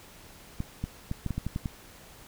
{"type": "clicks", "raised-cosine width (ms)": 5, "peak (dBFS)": -18, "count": 9, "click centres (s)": [0.604, 0.84, 1.114, 1.263, 1.307, 1.38, 1.466, 1.561, 1.658], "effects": ["pink hiss -51 dBFS RMS until 2.27 s"]}